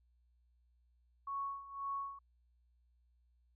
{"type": "tone with tremolo", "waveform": "sine", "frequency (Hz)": 1108.7, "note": "C#6", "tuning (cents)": 0, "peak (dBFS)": -36, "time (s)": [1.27, 2.19], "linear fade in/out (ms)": 5, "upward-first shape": "sine", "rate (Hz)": 1.9, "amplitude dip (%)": 80, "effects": ["added 60 Hz sine -69 dBFS peak until 3.55 s"]}